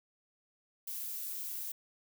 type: noise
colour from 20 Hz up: violet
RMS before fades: -40 dBFS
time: 0.87-1.72 s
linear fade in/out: 5 ms
effects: none